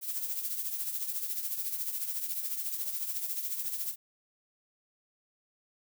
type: noise with tremolo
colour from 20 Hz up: violet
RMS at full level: -32 dBFS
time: 0.01-3.96 s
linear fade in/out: 50 ms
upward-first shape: triangle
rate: 14 Hz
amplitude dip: 65%
effects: none